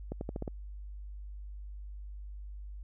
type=accelerating click train; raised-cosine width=2 ms; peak=-23 dBFS; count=6; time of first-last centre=0.12-0.478 s; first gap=91 ms; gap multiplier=0.88; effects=added 50 Hz sine -41 dBFS peak until 2.83 s